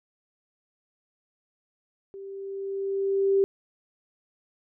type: tone with level ramp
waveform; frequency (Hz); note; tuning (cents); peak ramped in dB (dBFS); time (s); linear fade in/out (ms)
sine; 391.9; G4; 0; -38 to -17; 2.14-3.44; 0
effects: none